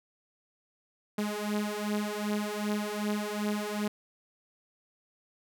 sawtooth beating tone pair, 207.7 / 210.3 Hz, G#3 / G#3, 0 / +22 cents, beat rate 2.6 Hz, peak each -29 dBFS, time 1.18-3.88 s, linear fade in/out 5 ms, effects none

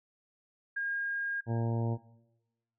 sine tone, 1621 Hz, G#6, 42 cents flat, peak -31 dBFS, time 0.76-1.41 s, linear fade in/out 10 ms
harmonic tone, 115.6 Hz, A#2, 14 cents flat, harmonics 1 / 2 / 3 / 4 / 5 / 6 / 7 / 8, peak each -30 / -36 / -40 / -42 / -44 / -46 / -47 / -48 dBFS, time 1.46-1.98 s, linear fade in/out 50 ms
effects noise-tail reverb RT60 1.0 s tail -18 dB re dry

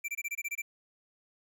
square tone bursts, 2346 Hz, D7, 2 cents flat, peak -33 dBFS, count 9, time 0.04-0.62 s, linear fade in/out 10 ms, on 44 ms, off 23 ms, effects none

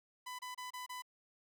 sawtooth tone bursts, 1000 Hz, B5, 21 cents sharp, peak -39 dBFS, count 5, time 0.26-1.022 s, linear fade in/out 10 ms, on 130 ms, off 28 ms, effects none

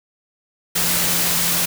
sine tone in noise, 173.3 Hz, F3, 13 cents flat, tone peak -30 dBFS, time 0.75-1.66 s, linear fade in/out 10 ms, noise white, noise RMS -19 dBFS, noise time 0.75-1.66 s, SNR -14 dB, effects none

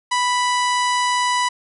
harmonic tone, 987.8 Hz, B5, in tune, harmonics 1 / 2 / 3 / 4 / 5 / 6 / 7 / 8 / 9 / 10, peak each -18 / -24 / -28 / -30 / -32 / -34 / -35 / -36 / -37 / -38 dBFS, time 0.11-1.49 s, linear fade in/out 10 ms, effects none

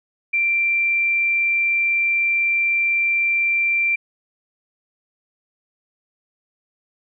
sine tone, 2358 Hz, D7, 6 cents sharp, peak -16 dBFS, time 0.33-3.96 s, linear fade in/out 10 ms, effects none

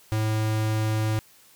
square tone, 108.9 Hz, A2, 17 cents flat, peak -23 dBFS, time 0.12-1.19 s, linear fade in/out 0 ms, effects white hiss -55 dBFS RMS until 1.55 s

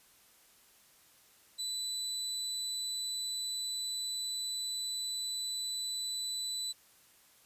30% pulse tone, 3985 Hz, B7, 15 cents sharp, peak -32 dBFS, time 1.58-6.73 s, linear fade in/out 20 ms, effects white hiss -63 dBFS RMS until 7.45 s + resampled to 32000 Hz

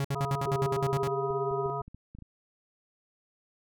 45% pulse tone bursts, 138.59 Hz, C#3, in tune, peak -27 dBFS, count 11, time 0-1.075 s, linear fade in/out 2 ms, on 45 ms, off 58 ms
harmonic tone, 139.2 Hz, C#3, 8 cents sharp, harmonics 1 / 3 / 5 / 7 / 9, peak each -37 / -37 / -37 / -37 / -37 dBFS, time 0.15-1.82 s, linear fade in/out 10 ms
sine tone, 400.4 Hz, G4, 37 cents sharp, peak -30 dBFS, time 0.47-1.7 s, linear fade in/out 0 ms
clicks, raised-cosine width 5 ms, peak -34 dBFS, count 9, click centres 1.306 / 1.512 / 1.66 / 1.813 / 1.88 / 1.946 / 2.15 / 2.187 / 2.223 s
effects none

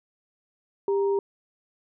sine tone pair together, 397.2 / 937 Hz, G4 / A#5, +23 / +9 cents, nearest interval octave + minor third, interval 1486 cents, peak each -21 / -33 dBFS, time 0.88-1.19 s, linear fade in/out 2 ms, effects none

